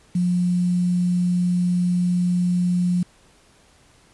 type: tone with quantisation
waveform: sine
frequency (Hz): 177.9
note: F3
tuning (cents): +32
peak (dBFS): -17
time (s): 0.15-3.03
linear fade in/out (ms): 5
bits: 7
effects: pink hiss -55 dBFS RMS until 4.13 s + resampled to 24000 Hz